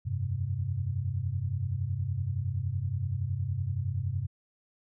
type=chord; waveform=sine; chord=F suspended second; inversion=none; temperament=equal; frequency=87.31 / 98 / 130.81 Hz; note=F2 / G2 / C3; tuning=0 / 0 / 0 cents; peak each=-36 / -31 / -33 dBFS; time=0.05-4.27 s; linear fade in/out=20 ms; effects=none